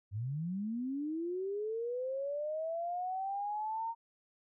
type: linear sweep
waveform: sine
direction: up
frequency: 94.7 to 927 Hz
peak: -34 dBFS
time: 0.11-3.95 s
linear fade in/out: 50 ms
effects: none